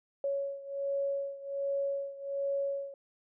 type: beating tone pair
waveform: sine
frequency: 556 / 557.3 Hz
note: C#5 / C#5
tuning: +5 / +9 cents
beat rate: 1.3 Hz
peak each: -33 / -36 dBFS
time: 0.24-2.94 s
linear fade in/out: 2 ms
effects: none